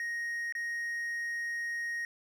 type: tone with dropouts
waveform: triangle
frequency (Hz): 1872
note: A#6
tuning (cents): +7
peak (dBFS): -31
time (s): 0-2.05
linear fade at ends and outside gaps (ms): 1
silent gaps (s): 0.524-0.551
effects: none